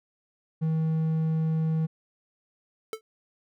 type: tone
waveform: triangle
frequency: 159.6 Hz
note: D#3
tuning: 44 cents sharp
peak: -21 dBFS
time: 0.61-1.87 s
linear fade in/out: 20 ms
type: tone with exponential decay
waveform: square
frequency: 440 Hz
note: A4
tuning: in tune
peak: -27 dBFS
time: 2.93-3.01 s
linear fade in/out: 1 ms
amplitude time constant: 17 ms
effects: none